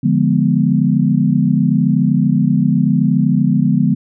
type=chord; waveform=sine; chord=D diminished seventh; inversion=none; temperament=equal; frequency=146.83 / 174.61 / 207.7 / 246.9 Hz; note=D3 / F3 / Ab3 / Cb4; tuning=0 / 0 / 0 / 0 cents; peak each=-16 dBFS; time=0.03-3.95 s; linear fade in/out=10 ms; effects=none